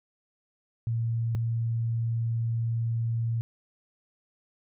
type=tone pair in turn; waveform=sine; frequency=115.2 / 115.2 Hz; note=A#2 / A#2; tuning=-20 / -20 cents; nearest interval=unison; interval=0 cents; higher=neither; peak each=-25 dBFS; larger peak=neither; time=0.87-1.35 / 1.35-3.41 s; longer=second; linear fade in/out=0 ms; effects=none